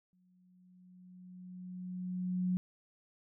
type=tone with exponential growth; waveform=sine; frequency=182 Hz; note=F#3; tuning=28 cents flat; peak=-28 dBFS; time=0.13-2.57 s; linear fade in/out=0 ms; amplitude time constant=530 ms; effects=none